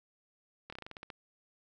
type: slowing click train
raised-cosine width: 0.3 ms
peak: -28 dBFS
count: 10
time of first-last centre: 0.7-1.102 s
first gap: 25 ms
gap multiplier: 1.14
effects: none